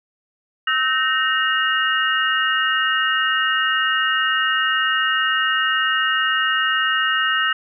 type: tone cluster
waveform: sine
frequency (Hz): 1294 / 1538 / 1849 / 2850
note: E6 / G6 / A#6 / F7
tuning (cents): -32 / -33 / -15 / +34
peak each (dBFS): -22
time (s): 0.67-7.53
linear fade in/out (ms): 5
effects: none